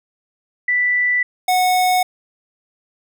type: tone pair in turn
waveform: sine / square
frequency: 1975.5 / 734 Hz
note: B6 / F#5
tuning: 0 / -14 cents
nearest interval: octave + perfect fourth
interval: 1714 cents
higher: first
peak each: -14 dBFS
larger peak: neither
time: 0.68-1.23 / 1.48-2.03 s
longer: neither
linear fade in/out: 5 ms
effects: none